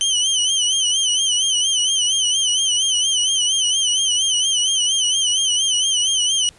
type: tone with vibrato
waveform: 25% pulse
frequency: 3060 Hz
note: G7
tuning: 42 cents flat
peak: -12 dBFS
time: 0.01-6.49 s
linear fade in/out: 0 ms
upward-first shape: sine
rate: 4.3 Hz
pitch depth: 88 cents each way
effects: pink hiss -50 dBFS RMS until 6.58 s + resampled to 24000 Hz